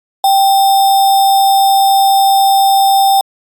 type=tone with sample-and-hold; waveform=sine; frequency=783 Hz; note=G5; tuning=2 cents flat; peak=-6 dBFS; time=0.24-3.21 s; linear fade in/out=2 ms; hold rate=4410 Hz; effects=AAC 64 kbps